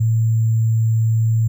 sine tone with sample-and-hold, 112.4 Hz, A2, 37 cents sharp, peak -13 dBFS, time 0-1.48 s, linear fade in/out 10 ms, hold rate 7350 Hz, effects none

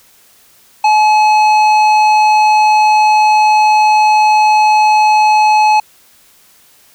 triangle tone with tanh clipping, 854 Hz, G#5, 48 cents sharp, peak -8 dBFS, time 0.84-5.8 s, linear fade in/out 5 ms, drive 16 dB, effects white hiss -47 dBFS RMS until 6.94 s

